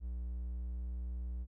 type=tone with pitch glide; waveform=triangle; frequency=60.3 to 60.68 Hz; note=B1 to B1; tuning=-41 to -30 cents; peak=-35 dBFS; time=0-1.47 s; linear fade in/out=50 ms; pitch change=+11 cents; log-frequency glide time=0.37-0.86 s; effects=none